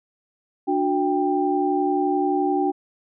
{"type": "tone cluster", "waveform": "sine", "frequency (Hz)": [294.9, 366.4, 790], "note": ["D4", "F#4", "G5"], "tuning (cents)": [7, -17, 13], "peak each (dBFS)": -23, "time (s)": [0.67, 2.72], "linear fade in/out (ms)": 20, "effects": []}